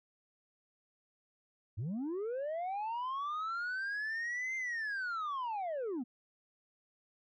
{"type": "linear two-way sweep", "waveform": "sine", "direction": "up then down", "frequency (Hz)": [89.8, 2100, 222.1], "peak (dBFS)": -32, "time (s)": [1.77, 6.04], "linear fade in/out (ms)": 20, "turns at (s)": 4.56, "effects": ["tanh soft clip ceiling -34 dBFS"]}